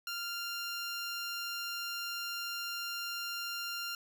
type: tone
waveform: 15% pulse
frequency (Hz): 1393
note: F6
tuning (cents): -5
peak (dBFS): -30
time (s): 0.07-3.95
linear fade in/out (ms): 2
effects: none